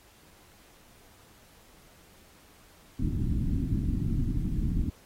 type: low-pass noise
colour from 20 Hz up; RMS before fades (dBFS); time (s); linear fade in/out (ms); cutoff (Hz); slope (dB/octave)
pink; -28; 2.99-4.9; 5; 300; 48
effects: pink hiss -58 dBFS RMS until 5.05 s + AAC 48 kbps